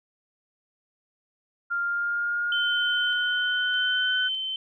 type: tone with pitch glide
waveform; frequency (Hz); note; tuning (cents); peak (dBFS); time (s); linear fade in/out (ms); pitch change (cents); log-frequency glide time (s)
sine; 1396.9 to 1497.2; F6 to F#6; 0 to +20; -24; 1.7-4.29; 20; +120; 1.82-4.14
type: tone with tremolo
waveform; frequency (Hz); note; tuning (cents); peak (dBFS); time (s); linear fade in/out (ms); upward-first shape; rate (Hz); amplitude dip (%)
sine; 3083; G7; -29; -25; 2.52-4.56; 2; square; 0.82; 25
effects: none